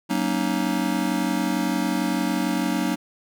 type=chord; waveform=square; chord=D# minor seventh; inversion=first; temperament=just; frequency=186.68 / 233.3 / 280 / 311.1 Hz; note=F#3 / A#3 / C#4 / D#4; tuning=+16 / +2 / +18 / 0 cents; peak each=-28 dBFS; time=0.09-2.96 s; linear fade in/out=20 ms; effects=none